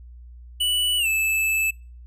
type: tone with pitch glide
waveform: square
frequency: 2960 to 2622 Hz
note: F#7 to E7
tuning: 0 to -10 cents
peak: -20 dBFS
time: 0.6-1.71 s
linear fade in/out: 10 ms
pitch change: -210 cents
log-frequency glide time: 0.98-1.07 s
effects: noise-tail reverb RT60 0.4 s tail -26 dB re dry + added 60 Hz sine -40 dBFS peak until 2.06 s